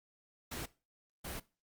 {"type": "noise bursts at uneven times", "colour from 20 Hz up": "pink", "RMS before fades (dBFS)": -42, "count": 2, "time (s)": [[0.51, 0.66], [1.24, 1.4]], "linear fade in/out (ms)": 10, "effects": ["noise-tail reverb RT60 0.3 s tail -19 dB re dry", "Opus 48 kbps"]}